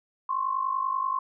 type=tone pair together; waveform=sine; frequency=1046.5 / 1096.8 Hz; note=C6 / C#6; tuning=0 / -19 cents; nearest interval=minor second; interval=81 cents; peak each=-27 / -29 dBFS; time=0.29-1.19 s; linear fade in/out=5 ms; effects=none